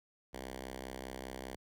5% pulse tone with notch filter, 65 Hz, C2, 11 cents flat, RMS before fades -45 dBFS, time 0.33-1.56 s, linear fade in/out 10 ms, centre 130 Hz, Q 1.5, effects none

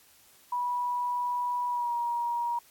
sine tone with pitch glide, 977 to 949.7 Hz, B5 to A#5, -19 to +32 cents, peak -27 dBFS, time 0.52-2.59 s, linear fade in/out 5 ms, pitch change -49 cents, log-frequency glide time 1.68-1.94 s, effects white hiss -59 dBFS RMS until 2.7 s + AAC 64 kbps

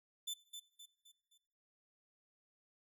sawtooth tone with echo, 3520 Hz, A7, in tune, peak -36 dBFS, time 0.27-0.34 s, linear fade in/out 10 ms, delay 260 ms, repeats 4, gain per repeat -7 dB, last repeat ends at 1.38 s, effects noise-tail reverb RT60 0.9 s tail -21 dB re dry

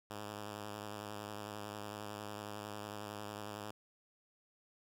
5% pulse tone with vibrato, 104.3 Hz, G#2, 8 cents sharp, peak -32 dBFS, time 0.1-3.71 s, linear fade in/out 5 ms, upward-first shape square, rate 11 Hz, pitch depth 27 cents each way, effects none

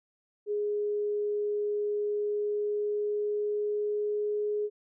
sine tone with pitch glide, 415.3 to 418.2 Hz, G#4 to G#4, 0 to +12 cents, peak -27 dBFS, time 0.46-4.7 s, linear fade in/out 50 ms, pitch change +12 cents, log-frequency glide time 1.99-4.5 s, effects none

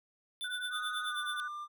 square tone with tremolo, 3520 Hz, A7, in tune, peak -35 dBFS, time 0.41-1.4 s, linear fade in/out 0 ms, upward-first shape triangle, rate 9.3 Hz, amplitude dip 100%
sine tone with vibrato, 1479 Hz, F#6, 1 cent flat, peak -37 dBFS, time 0.44-1.48 s, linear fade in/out 5 ms, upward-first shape triangle, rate 19 Hz, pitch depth 31 cents each way
triangle tone with pitch glide, 1244.5 to 1193.1 Hz, D#6 to D6, 0 to +27 cents, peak -37 dBFS, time 0.7-1.68 s, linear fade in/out 50 ms, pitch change -73 cents, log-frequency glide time 1.07-1.16 s
effects none

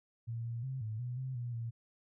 sine tone with pitch steps, 115.8 / 116.9 / 132 / 109 / 123.2 / 130.6 / 120.7 / 115.9 Hz, A#2 / A#2 / C3 / A2 / B2 / C3 / B2 / A#2, -11 / +5 / +16 / -16 / -4 / -3 / -39 / -10 cents, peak -36 dBFS, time 0.27-1.71 s, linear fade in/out 20 ms, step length 180 ms, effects none

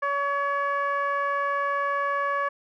15% pulse tone with low-pass filter, 565 Hz, C#5, 33 cents sharp, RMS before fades -26 dBFS, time 0.02-2.49 s, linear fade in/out 10 ms, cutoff 1400 Hz, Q 2.9, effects none

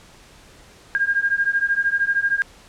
sine beating tone pair, 1608 / 1621 Hz, G6 / G#6, +44 / -42 cents, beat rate 13 Hz, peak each -21 / -20 dBFS, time 0.95-2.42 s, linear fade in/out 0 ms, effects pink hiss -48 dBFS RMS until 2.68 s + low-pass 9000 Hz 12 dB/octave

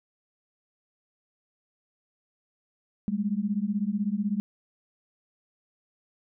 sine beating tone pair, 197.5 / 213.5 Hz, G3 / G#3, +13 / +48 cents, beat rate 16 Hz, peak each -28 dBFS, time 3.08-4.4 s, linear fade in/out 0 ms, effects none

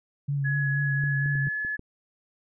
sine tone with vibrato, 140 Hz, C#3, 18 cents sharp, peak -24 dBFS, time 0.28-1.49 s, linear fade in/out 10 ms, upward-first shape triangle, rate 4.2 Hz, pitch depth 42 cents each way
sine tone with pitch glide, 1686 to 1711.5 Hz, G#6 to A6, +26 to -48 cents, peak -27 dBFS, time 0.44-1.77 s, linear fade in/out 20 ms, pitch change +26 cents, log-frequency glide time 1-1.43 s
clicks, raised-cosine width 3 ms, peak -29 dBFS, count 6, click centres 1.038 / 1.26 / 1.354 / 1.47 / 1.649 / 1.794 s
effects none

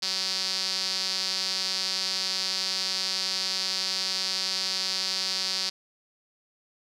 sawtooth tone with band-pass filter, 189.2 Hz, F#3, 39 cents sharp, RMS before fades -29 dBFS, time 0.02-5.7 s, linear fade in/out 10 ms, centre 4700 Hz, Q 5.6, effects none

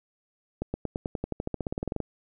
accelerating click train, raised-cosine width 2 ms, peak -16 dBFS, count 20, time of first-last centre 0.62-2.003 s, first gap 120 ms, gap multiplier 0.94, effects none

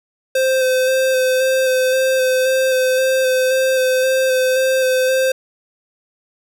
square tone with vibrato, 519 Hz, C5, 14 cents flat, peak -14 dBFS, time 0.35-5.32 s, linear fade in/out 5 ms, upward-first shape square, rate 1.9 Hz, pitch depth 15 cents each way, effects none

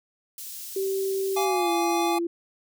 white high-pass noise, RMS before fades -38 dBFS, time 0.38-1.45 s, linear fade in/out 2 ms, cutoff 4700 Hz, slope 12 dB/octave
sine tone with pitch glide, 386.7 to 340.6 Hz, G4 to F4, -24 to -43 cents, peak -24 dBFS, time 0.76-2.27 s, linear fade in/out 5 ms, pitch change -219 cents, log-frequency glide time 1.44-1.7 s
square chord, D diminished, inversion first, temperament equal with one note detuned, 698.5 / 830.6 / 1163.2 Hz, F5 / Ab5 / D6, 0 / 0 / -17 cents, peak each -32 / -27 / -32 dBFS, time 1.36-2.19 s, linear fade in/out 10 ms
effects none

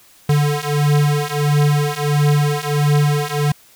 square beating tone pair, 145.8 / 147.3 Hz, D3 / D3, -12 / +6 cents, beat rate 1.5 Hz, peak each -18 / -17 dBFS, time 0.29-3.52 s, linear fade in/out 5 ms, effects white hiss -49 dBFS RMS until 3.75 s

